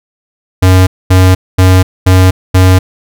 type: tone bursts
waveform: square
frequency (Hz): 92.8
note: F#2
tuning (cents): +6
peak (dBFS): -3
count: 5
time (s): 0.62-2.79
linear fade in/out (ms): 10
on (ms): 250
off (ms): 230
effects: none